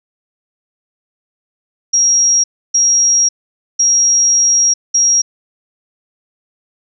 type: tone bursts at uneven times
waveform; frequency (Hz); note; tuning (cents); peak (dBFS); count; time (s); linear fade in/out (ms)
sine; 5640; F8; +16; -8; 4; 1.93-2.44 / 2.74-3.29 / 3.79-4.74 / 4.94-5.22; 10
effects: none